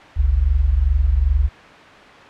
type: tone pair together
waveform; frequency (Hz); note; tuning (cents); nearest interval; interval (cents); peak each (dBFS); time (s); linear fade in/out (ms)
sine; 48.49 / 71; G1 / C#2; -18 / +42; perfect fifth; 660; -17 / -15; 0.16-1.49; 20
effects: white hiss -40 dBFS RMS until 2.29 s + low-pass 2000 Hz 12 dB/octave